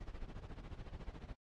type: noise with tremolo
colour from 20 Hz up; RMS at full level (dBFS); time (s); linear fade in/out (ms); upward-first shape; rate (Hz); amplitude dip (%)
brown; -45; 0-1.35; 10; sine; 14; 80
effects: low-pass 5000 Hz 12 dB/octave + AAC 32 kbps